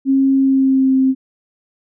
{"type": "tone with pitch glide", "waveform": "sine", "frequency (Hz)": [270, 263.7], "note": ["C#4", "C4"], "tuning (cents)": [-45, 14], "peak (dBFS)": -10, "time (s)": [0.05, 1.15], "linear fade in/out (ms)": 50, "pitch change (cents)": -41, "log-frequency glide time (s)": [0.34, 0.95], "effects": []}